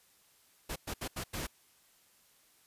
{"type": "noise bursts at uneven times", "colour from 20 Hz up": "pink", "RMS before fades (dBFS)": -38, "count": 5, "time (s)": [[0.69, 0.76], [0.87, 0.94], [1.01, 1.08], [1.16, 1.24], [1.33, 1.47]], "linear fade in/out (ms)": 10, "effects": ["white hiss -66 dBFS RMS until 2.66 s", "resampled to 32000 Hz"]}